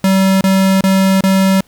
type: tone bursts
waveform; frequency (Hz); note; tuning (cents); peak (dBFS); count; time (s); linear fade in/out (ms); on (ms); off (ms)
square; 191.7; G3; -38; -9; 4; 0.04-1.607; 2; 370; 29
effects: pink hiss -51 dBFS RMS until 1.67 s